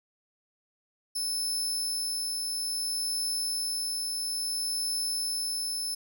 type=tone with tremolo; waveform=25% pulse; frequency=5260 Hz; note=E8; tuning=5 cents flat; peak=-23 dBFS; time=1.15-5.95 s; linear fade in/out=10 ms; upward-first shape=triangle; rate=0.59 Hz; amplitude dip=25%; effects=none